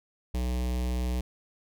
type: tone with notch filter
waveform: square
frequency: 61.74 Hz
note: B1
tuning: in tune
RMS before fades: -29 dBFS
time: 0.34-1.21 s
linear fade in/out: 5 ms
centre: 1400 Hz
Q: 1.3
effects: none